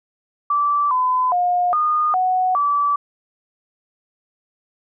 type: tone with pitch steps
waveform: sine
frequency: 1163 / 1012 / 714 / 1224 / 740 / 1155 Hz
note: D6 / B5 / F5 / D#6 / F#5 / D6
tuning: -17 / +42 / +38 / -29 / 0 / -29 cents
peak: -15 dBFS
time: 0.5-2.96 s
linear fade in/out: 5 ms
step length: 410 ms
effects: none